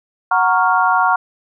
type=chord; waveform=sine; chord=Gb major seventh; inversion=none; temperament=equal; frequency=740 / 932.3 / 1108.7 / 1396.9 Hz; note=Gb5 / Bb5 / Db6 / F6; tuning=0 / 0 / 0 / 0 cents; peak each=-17 dBFS; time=0.31-1.16 s; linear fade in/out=5 ms; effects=none